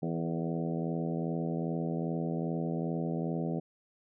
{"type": "harmonic tone with a mistuned harmonic", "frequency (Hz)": 82.5, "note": "E2", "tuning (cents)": 2, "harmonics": [2, 3, 4, 5, 6, 7, 8, 9], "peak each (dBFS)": [-33, -37, -39, -41, -43, -44, -45, -46], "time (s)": [0.02, 3.6], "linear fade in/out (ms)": 10, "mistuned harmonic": 5, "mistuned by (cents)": 40, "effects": []}